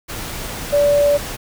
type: tone in noise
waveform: sine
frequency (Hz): 578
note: D5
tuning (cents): -28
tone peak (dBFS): -11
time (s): 0.72-1.18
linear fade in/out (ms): 20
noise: pink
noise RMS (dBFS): -28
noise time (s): 0.08-1.37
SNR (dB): +14
effects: none